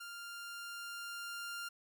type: tone with level ramp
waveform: sawtooth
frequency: 1396.9 Hz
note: F6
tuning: in tune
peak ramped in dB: -42 to -37 dBFS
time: 0-1.69 s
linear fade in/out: 10 ms
effects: none